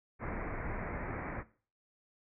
pink low-pass noise, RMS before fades -39 dBFS, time 0.19-1.44 s, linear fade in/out 50 ms, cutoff 2300 Hz, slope 96 dB/octave, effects noise-tail reverb RT60 0.4 s tail -17 dB re dry

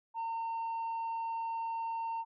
sine tone, 912 Hz, A#5, 38 cents flat, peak -31 dBFS, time 0.14-2.25 s, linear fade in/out 50 ms, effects tanh soft clip ceiling -33 dBFS

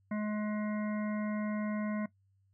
harmonic tone, 211.3 Hz, G#3, 30 cents sharp, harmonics 1 / 3 / 5 / 7 / 9 / 10, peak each -32 / -42 / -46 / -49 / -51 / -52 dBFS, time 0.11-2.06 s, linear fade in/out 5 ms, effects noise-tail reverb RT60 0.1 s tail -17 dB re dry + added 97 Hz sine -67 dBFS peak until 2.53 s

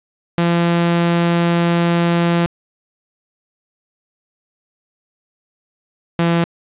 sawtooth tone pair in turn, 170.9 / 169.23 Hz, F3 / E3, -37 / +46 cents, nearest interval unison, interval 17 cents, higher first, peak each -9 dBFS, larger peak neither, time 0.38-2.46 / 6.19-6.44 s, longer first, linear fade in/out 0 ms, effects resampled to 8000 Hz + 7-bit

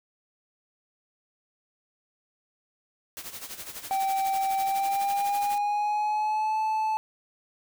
white noise with tremolo, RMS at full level -37 dBFS, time 3.17-5.58 s, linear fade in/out 0 ms, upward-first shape sine, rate 12 Hz, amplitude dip 70%
triangle tone with pitch glide, 776 to 871 Hz, G5 to A5, -18 to -18 cents, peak -22 dBFS, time 3.91-6.97 s, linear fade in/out 0 ms, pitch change +200 cents, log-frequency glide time 4.6-6.59 s
effects none

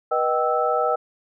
sine tone cluster, 486 / 619 / 773 / 1313 Hz, B4 / D#5 / G5 / E6, -28 / -9 / -24 / -7 cents, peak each -24 dBFS, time 0.11-0.96 s, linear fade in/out 10 ms, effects none

